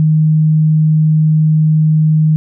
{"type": "tone", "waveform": "sine", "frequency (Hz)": 155.7, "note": "D#3", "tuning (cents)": 2, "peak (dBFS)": -7, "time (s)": [0, 2.36], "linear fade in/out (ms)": 0, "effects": []}